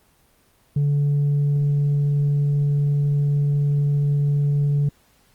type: tone with tanh clipping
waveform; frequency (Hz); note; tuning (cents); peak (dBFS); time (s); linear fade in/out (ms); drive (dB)
sine; 144; D3; -34; -17; 0.76-4.89; 5; 1
effects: pink hiss -59 dBFS RMS until 5.34 s + Opus 24 kbps